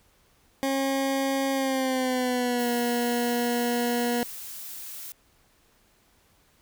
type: tone with pitch glide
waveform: 20% pulse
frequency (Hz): 270.9 to 240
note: C#4 to B3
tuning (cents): -40 to -49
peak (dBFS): -19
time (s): 0.63-4.23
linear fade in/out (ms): 0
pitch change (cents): -209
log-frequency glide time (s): 1.52-2.7
type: noise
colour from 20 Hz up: blue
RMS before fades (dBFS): -39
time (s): 2.59-5.12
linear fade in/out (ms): 0
effects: pink hiss -63 dBFS RMS until 6.61 s